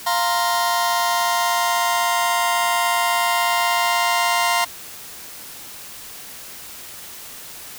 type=chord; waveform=sawtooth; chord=F suspended fourth; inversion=none; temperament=just; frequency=698.5 / 931.3 / 1047.7 Hz; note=F5 / Bb5 / C6; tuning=0 / -2 / +2 cents; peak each=-18 dBFS; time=0.06-4.65 s; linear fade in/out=10 ms; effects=white hiss -37 dBFS RMS until 7.78 s